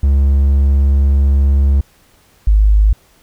triangle / sine tone pair in turn, 69.3 / 51.92 Hz, C#2 / G#1, 0 / 0 cents, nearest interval perfect fourth, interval 500 cents, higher first, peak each -6 dBFS, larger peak neither, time 0.03-1.81 / 2.47-2.93 s, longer first, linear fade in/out 5 ms, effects pink hiss -51 dBFS RMS until 3.22 s

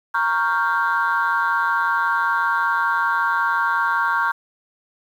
sine chord, G half-diminished seventh, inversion first, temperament equal, 932.3 / 1108.7 / 1396.9 / 1568 Hz, Bb5 / Db6 / F6 / G6, 0 / 0 / 0 / 0 cents, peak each -22 dBFS, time 0.14-4.32 s, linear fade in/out 10 ms, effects tanh soft clip ceiling -10 dBFS + 8-bit

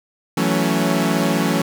sawtooth chord, F# minor seventh, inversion third, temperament equal with one note detuned, 164.81 / 185 / 220 / 278.9 Hz, E3 / F#3 / A3 / C#4, 0 / 0 / 0 / +11 cents, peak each -18 dBFS, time 0.37-1.62 s, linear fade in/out 5 ms, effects none

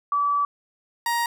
sine / 30% pulse tone pair in turn, 1151 / 941.5 Hz, D6 / A#5, -35 / +17 cents, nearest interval minor third, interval 348 cents, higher first, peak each -19 dBFS, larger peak neither, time 0.12-0.45 / 1.06-1.26 s, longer first, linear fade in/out 2 ms, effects none

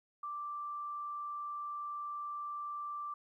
sine tone, 1174.7 Hz, D6, in tune, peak -38 dBFS, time 0.23-3.14 s, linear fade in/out 5 ms, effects 13-bit

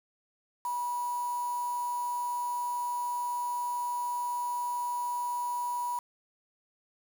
sine tone with quantisation, 971 Hz, B5, 30 cents flat, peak -30 dBFS, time 0.65-5.99 s, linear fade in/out 2 ms, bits 7, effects none

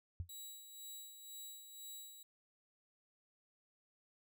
sine tone with exponential decay, 87.31 Hz, F2, in tune, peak -35 dBFS, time 0.2-0.3 s, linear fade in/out 0 ms, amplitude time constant 20 ms
10% pulse tone with tremolo, 3900 Hz, B7, 23 cents flat, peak -40 dBFS, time 0.29-2.23 s, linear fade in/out 5 ms, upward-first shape sine, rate 2 Hz, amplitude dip 55%
effects none

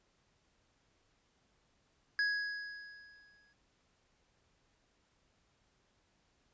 square tone with exponential decay, 1665 Hz, G#6, 4 cents sharp, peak -29 dBFS, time 2.19-3.53 s, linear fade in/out 1 ms, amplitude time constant 290 ms, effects pink hiss -74 dBFS RMS until 6.53 s + resampled to 16000 Hz

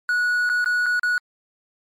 triangle tone with dropouts, 1464 Hz, F#6, 19 cents flat, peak -16 dBFS, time 0.09-1.18 s, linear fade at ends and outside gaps 1 ms, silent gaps 0.492-0.498 / 0.644-0.659 / 0.86-0.864 / 0.995-1.032 s, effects MP3 96 kbps

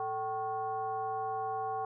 sine tone with frequency modulation, 769 Hz, G5, 33 cents flat, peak -32 dBFS, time 0-1.85 s, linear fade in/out 2 ms, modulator 328 Hz, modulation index 0.89, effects none

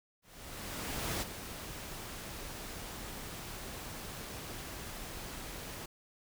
pink noise with ADSR envelope, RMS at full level -35 dBFS, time 0.22-5.86 s, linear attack 1000 ms, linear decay 21 ms, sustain -9 dB, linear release 7 ms, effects none

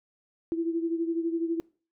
sine beating tone pair, 330.7 / 342.7 Hz, E4 / F4, +6 / -33 cents, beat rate 12 Hz, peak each -27 / -33 dBFS, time 0.52-1.6 s, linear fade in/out 0 ms, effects noise-tail reverb RT60 0.4 s tail -24 dB re dry

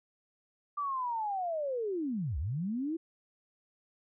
sine linear two-way sweep, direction down then up, 1183 to 61.74 to 338.2 Hz, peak -31 dBFS, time 0.77-2.97 s, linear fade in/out 10 ms, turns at 2.38 s, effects none

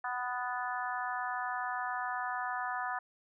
harmonic tone with a mistuned harmonic, 248.5 Hz, B3, 11 cents sharp, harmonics 3 / 4 / 5 / 6 / 7, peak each -38 / -39 / -40 / -41 / -41 dBFS, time 0.04-2.99 s, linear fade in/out 5 ms, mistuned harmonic 6, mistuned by -16 cents, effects none

